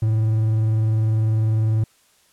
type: tone with vibrato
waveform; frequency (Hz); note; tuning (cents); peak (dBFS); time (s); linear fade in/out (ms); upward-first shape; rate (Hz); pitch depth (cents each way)
triangle; 110; A2; 0; -14; 0.02-1.84; 5; sine; 20; 43
effects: white hiss -58 dBFS RMS until 2.32 s + low-pass 11000 Hz 12 dB/octave